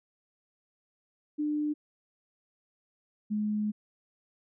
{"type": "tone pair in turn", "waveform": "sine", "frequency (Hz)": [299, 211], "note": ["D4", "G#3"], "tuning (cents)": [31, 28], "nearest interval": "tritone", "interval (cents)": 603, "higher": "first", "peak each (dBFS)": -27, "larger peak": "neither", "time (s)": [[1.38, 1.74], [3.3, 3.72]], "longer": "second", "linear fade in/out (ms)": 20, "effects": []}